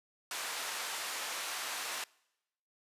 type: band-pass noise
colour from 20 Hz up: pink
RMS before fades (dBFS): -39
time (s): 0.31-2.04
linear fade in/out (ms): 2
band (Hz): 920 to 12000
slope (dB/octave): 12
effects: noise-tail reverb RT60 0.9 s tail -25 dB re dry + resampled to 32000 Hz